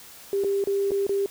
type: tone with dropouts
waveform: sine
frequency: 396.7 Hz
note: G4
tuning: 21 cents sharp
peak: -21 dBFS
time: 0.33-1.26 s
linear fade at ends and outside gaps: 1 ms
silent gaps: 0.438-0.445 / 0.64-0.672 / 0.908-0.917 / 1.067-1.093 s
effects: white hiss -46 dBFS RMS until 1.3 s